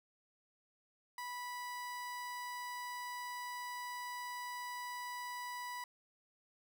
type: tone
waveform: 30% pulse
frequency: 983 Hz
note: B5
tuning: 8 cents flat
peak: -39 dBFS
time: 1.18-5.84 s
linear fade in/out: 2 ms
effects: none